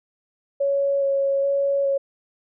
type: tone with vibrato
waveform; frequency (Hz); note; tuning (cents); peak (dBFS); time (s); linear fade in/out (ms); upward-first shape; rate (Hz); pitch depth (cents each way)
sine; 554.4; C#5; 0; -18; 0.6-1.98; 10; square; 1.2; 10
effects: none